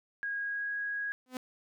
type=tone with pitch glide; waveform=sine; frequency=1639 to 1652.3 Hz; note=G#6 to G#6; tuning=-23 to -9 cents; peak=-32 dBFS; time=0.23-1.12 s; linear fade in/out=0 ms; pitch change=+14 cents; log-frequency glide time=0.39-0.72 s
type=tone with exponential growth; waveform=sawtooth; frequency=254.5 Hz; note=C4; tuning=48 cents flat; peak=-28 dBFS; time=1.26-1.37 s; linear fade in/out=2 ms; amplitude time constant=22 ms
effects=none